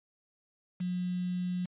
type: tone with quantisation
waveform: sine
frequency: 180 Hz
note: F#3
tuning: 47 cents flat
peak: -30 dBFS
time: 0.8-1.66 s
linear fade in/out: 10 ms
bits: 8
effects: resampled to 8000 Hz